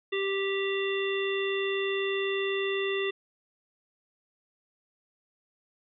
harmonic tone, 392 Hz, G4, in tune, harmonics 1 / 3 / 5 / 7 / 9, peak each -28 / -40 / -35 / -36 / -38 dBFS, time 0.12-3.11 s, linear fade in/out 10 ms, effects none

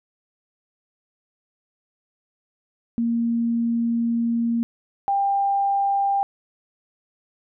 sine tone pair in turn, 232.9 / 794.8 Hz, A#3 / G5, -1 / +24 cents, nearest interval octave + major sixth, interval 2125 cents, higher second, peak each -19 / -18 dBFS, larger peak second, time 2.98-4.63 / 5.08-6.23 s, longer first, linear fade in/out 0 ms, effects none

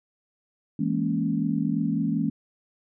sine chord, A# half-diminished seventh, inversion second, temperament equal, 164.81 / 207.7 / 233.1 / 277.2 Hz, E3 / G#3 / A#3 / C#4, 0 / 0 / 0 / 0 cents, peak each -28 dBFS, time 0.79-2.3 s, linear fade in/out 5 ms, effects none

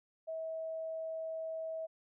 sine tone, 645 Hz, E5, 38 cents flat, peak -37 dBFS, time 0.27-1.87 s, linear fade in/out 20 ms, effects none

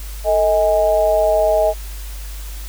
sine tone with amplitude modulation, 633 Hz, D#5, 30 cents sharp, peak -8 dBFS, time 0.24-1.74 s, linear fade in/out 50 ms, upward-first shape sine, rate 190 Hz, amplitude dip 85%, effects added 50 Hz sine -27 dBFS peak until 2.68 s + white hiss -38 dBFS RMS until 2.68 s

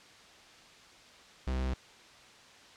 45% pulse tone, 64.6 Hz, C2, 21 cents flat, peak -30 dBFS, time 1.47-1.74 s, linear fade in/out 5 ms, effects white hiss -55 dBFS RMS until 2.76 s + low-pass 5000 Hz 12 dB/octave

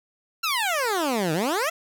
15% pulse exponential two-way sweep, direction down then up, 1396.9 to 149.8 to 691 Hz, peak -16 dBFS, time 0.43-1.7 s, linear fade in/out 10 ms, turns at 1.33 s, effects none

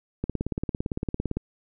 click train, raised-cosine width 3 ms, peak -14 dBFS, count 21, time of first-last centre 0.24-1.37 s, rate 17.7 Hz, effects none

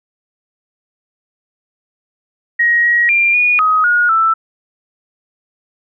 sine tone with pitch steps, 1888 / 1899 / 2385 / 2451 / 1261 / 1441 / 1325 Hz, A#6 / A#6 / D7 / D#7 / D#6 / F#6 / E6, +22 / +32 / +26 / -27 / +23 / -46 / +9 cents, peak -9 dBFS, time 2.59-4.34 s, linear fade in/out 10 ms, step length 250 ms, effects none

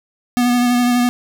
square tone with vibrato, 244.2 Hz, B3, 19 cents flat, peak -13 dBFS, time 0.37-1.09 s, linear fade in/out 0 ms, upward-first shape sine, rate 12 Hz, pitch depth 19 cents each way, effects none

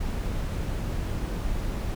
brown noise, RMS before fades -29 dBFS, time 0-1.95 s, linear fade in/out 10 ms, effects none

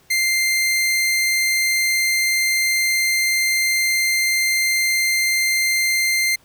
sawtooth tone, 2093 Hz, C7, in tune, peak -13 dBFS, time 0.1-6.36 s, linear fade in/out 10 ms, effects pink hiss -55 dBFS RMS until 6.44 s

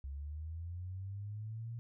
sine linear sweep, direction up, 67 to 118.2 Hz, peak -40 dBFS, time 0.04-1.79 s, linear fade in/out 0 ms, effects none

